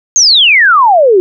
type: exponential sweep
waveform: sine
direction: down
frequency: 6645 to 355.5 Hz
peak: -3 dBFS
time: 0.16-1.2 s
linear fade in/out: 0 ms
effects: none